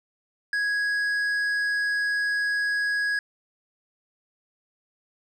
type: tone with tanh clipping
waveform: triangle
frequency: 1661.2 Hz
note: G#6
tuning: in tune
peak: -24 dBFS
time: 0.53-3.19 s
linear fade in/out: 2 ms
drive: 11 dB
effects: none